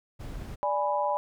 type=noise; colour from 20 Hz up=brown; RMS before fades=-38 dBFS; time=0.19-0.56 s; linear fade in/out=20 ms
type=chord; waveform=sine; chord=G# diminished; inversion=second; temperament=equal; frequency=587.3 / 830.6 / 987.8 Hz; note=D5 / G#5 / B5; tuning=0 / 0 / 0 cents; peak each=-29 dBFS; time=0.63-1.17 s; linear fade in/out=0 ms
effects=none